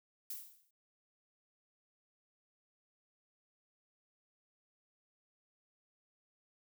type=noise with exponential decay; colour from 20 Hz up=violet; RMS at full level=-40 dBFS; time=0.3-0.71 s; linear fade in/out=5 ms; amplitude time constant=89 ms; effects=none